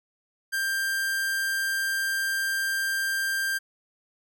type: tone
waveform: 45% pulse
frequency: 1585 Hz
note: G6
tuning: 19 cents sharp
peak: -25 dBFS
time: 0.52-3.59 s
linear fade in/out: 20 ms
effects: none